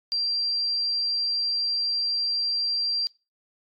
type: tone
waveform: sine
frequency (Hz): 4728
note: D8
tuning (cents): +11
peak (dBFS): -23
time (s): 0.12-3.07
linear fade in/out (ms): 0
effects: noise-tail reverb RT60 0.3 s tail -25 dB re dry + AAC 64 kbps